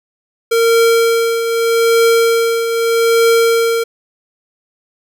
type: tone with tremolo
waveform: square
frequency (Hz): 460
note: A#4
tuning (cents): -23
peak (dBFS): -8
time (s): 0.51-3.84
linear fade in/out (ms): 10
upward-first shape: triangle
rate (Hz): 0.81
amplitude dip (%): 60
effects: none